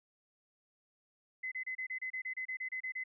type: tone bursts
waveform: sine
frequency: 2036 Hz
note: C7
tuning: 48 cents flat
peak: -36 dBFS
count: 14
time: 1.43-3.039 s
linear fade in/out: 10 ms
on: 88 ms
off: 29 ms
effects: none